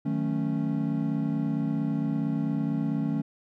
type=chord; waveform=triangle; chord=D# half-diminished seventh; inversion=none; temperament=equal with one note detuned; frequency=155.56 / 184.46 / 220 / 277.2 Hz; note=D#3 / F#3 / A3 / C#4; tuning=0 / -5 / 0 / 0 cents; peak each=-28 / -33 / -28 / -28 dBFS; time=0.05-3.22 s; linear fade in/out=10 ms; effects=none